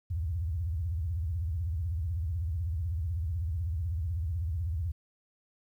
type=tone with vibrato; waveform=sine; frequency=82.41 Hz; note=E2; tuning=in tune; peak=-29 dBFS; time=0.1-4.92 s; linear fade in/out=10 ms; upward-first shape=sine; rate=16 Hz; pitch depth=260 cents each way; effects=11-bit